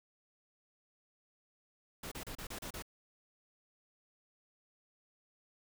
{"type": "noise bursts", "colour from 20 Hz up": "pink", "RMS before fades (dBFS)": -44, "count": 7, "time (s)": [2.03, 2.824], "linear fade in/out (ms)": 5, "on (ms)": 86, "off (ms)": 32, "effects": []}